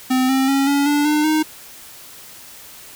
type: tone with pitch steps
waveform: square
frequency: 257.3 / 265.5 / 273.9 / 282.5 / 291.5 / 300.7 / 310.3 Hz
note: C4 / C4 / C#4 / C#4 / D4 / D4 / D#4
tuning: -29 / +25 / -21 / +33 / -13 / +41 / -5 cents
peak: -15 dBFS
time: 0.1-1.43 s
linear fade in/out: 10 ms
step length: 190 ms
effects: white hiss -40 dBFS RMS until 2.95 s